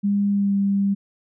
sine tone with pitch glide, 201.8 to 198.56 Hz, G#3 to G3, -49 to +22 cents, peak -17 dBFS, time 0.03-0.95 s, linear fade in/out 20 ms, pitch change -29 cents, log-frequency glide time 0.3-0.55 s, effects none

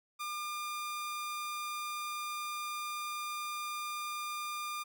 sawtooth tone, 1203 Hz, D6, 41 cents sharp, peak -33 dBFS, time 0.19-4.84 s, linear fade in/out 20 ms, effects none

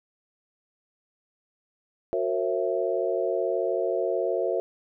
sine tone cluster, 366.1 / 459.4 / 538 / 665 Hz, F#4 / A#4 / C5 / E5, -18 / -25 / +48 / +15 cents, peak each -29 dBFS, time 2.13-4.6 s, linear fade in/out 0 ms, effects none

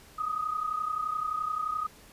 sine tone pair together, 1227 / 1258.6 Hz, D#6 / D#6, -25 / +19 cents, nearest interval unison, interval 44 cents, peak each -34 / -30 dBFS, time 0.18-1.87 s, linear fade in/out 10 ms, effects pink hiss -54 dBFS RMS until 2.12 s + resampled to 32000 Hz

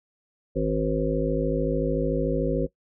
harmonic tone, 53.5 Hz, A1, 48 cents flat, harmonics 1 / 3 / 5 / 7 / 9 / 10, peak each -29 / -29 / -29 / -29 / -29 / -29 dBFS, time 0.55-2.67 s, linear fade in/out 20 ms, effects noise-tail reverb RT60 0.1 s tail -18 dB re dry

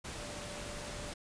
sine tone in noise, 587.3 Hz, D5, in tune, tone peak -48 dBFS, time 0.18-1.12 s, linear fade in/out 10 ms, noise pink, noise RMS -43 dBFS, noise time 0.04-1.14 s, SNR -8 dB, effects resampled to 22050 Hz

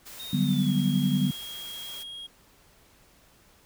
white noise, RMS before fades -44 dBFS, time 0.05-2.04 s, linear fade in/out 20 ms
triangle tone with pitch glide, 3713 to 3270 Hz, A#7 to G#7, -8 to -28 cents, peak -36 dBFS, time 0.19-2.27 s, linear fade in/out 10 ms, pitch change -220 cents, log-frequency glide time 0.43-0.74 s
sine chord, G major seventh, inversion second, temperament equal, 146.83 / 185 / 196 / 246.9 Hz, D3 / F#3 / G3 / B3, 0 / 0 / 0 / 0 cents, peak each -27 dBFS, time 0.33-1.31 s, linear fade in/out 5 ms
effects pink hiss -59 dBFS RMS until 3.65 s

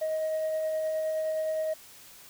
sine tone with tremolo, 629 Hz, D#5, 19 cents sharp, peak -24 dBFS, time 0.01-1.74 s, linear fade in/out 10 ms, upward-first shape sine, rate 9.6 Hz, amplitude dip 25%, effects tanh soft clip ceiling -25 dBFS + white hiss -51 dBFS RMS until 2.29 s

